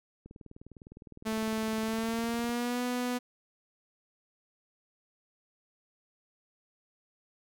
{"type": "click train", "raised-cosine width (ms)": 3, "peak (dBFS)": -35, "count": 45, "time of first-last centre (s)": [0.26, 2.494], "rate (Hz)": 19.7}
{"type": "tone with pitch glide", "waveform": "sawtooth", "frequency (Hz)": [220, 246.9], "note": ["A3", "B3"], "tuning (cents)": [0, 0], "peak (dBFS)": -26, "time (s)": [1.25, 3.19], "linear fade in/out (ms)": 20, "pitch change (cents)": 200, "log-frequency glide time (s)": [1.81, 2.83]}
{"effects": []}